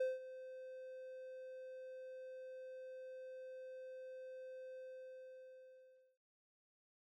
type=tone with ADSR envelope; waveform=triangle; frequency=517 Hz; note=C5; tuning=21 cents flat; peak=-31 dBFS; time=0-6.18 s; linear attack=8 ms; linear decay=180 ms; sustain=-16 dB; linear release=1400 ms; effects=none